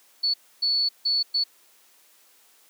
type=tone bursts at uneven times; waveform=sine; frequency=4435 Hz; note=C#8; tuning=in tune; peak=-20 dBFS; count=4; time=0.23-0.34 / 0.62-0.89 / 1.05-1.23 / 1.34-1.44 s; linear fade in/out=10 ms; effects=white hiss -58 dBFS RMS until 2.69 s + high-pass 300 Hz 12 dB/octave